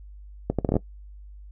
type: accelerating click train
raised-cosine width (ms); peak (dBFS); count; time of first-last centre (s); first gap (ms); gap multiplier
2; -9; 8; 0.5-0.766; 87; 0.7
effects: noise-tail reverb RT60 0.1 s tail -18 dB re dry + added 50 Hz sine -41 dBFS peak until 1.51 s